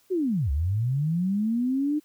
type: linear two-way sweep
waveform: sine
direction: down then up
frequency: 389.8 to 65 to 306.1 Hz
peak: -22 dBFS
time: 0.1-2 s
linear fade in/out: 20 ms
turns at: 0.51 s
effects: white hiss -63 dBFS RMS until 2.04 s